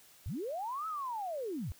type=linear two-way sweep; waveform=sine; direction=up then down; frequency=61.74 to 1318.5 to 61.74 Hz; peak=-35 dBFS; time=0.26-1.72 s; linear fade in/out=0 ms; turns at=0.87 s; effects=white hiss -60 dBFS RMS until 1.79 s